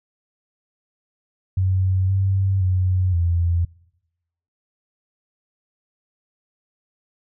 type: tone with pitch steps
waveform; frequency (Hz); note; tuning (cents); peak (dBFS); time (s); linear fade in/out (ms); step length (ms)
sine; 93.9 / 96.5 / 92.2 / 85.6; F#2 / G2 / F#2 / F2; +26 / -27 / -6 / -34; -16; 1.57-3.65; 5; 520
effects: noise-tail reverb RT60 0.9 s tail -25 dB re dry